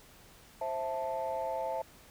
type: chord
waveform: sine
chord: A minor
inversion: first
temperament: just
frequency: 528 / 660 / 880 Hz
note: C5 / E5 / A5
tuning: +16 / +2 / 0 cents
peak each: -36 / -35 / -35 dBFS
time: 0.61-1.82 s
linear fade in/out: 5 ms
effects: tanh soft clip ceiling -26 dBFS + pink hiss -57 dBFS RMS until 2.1 s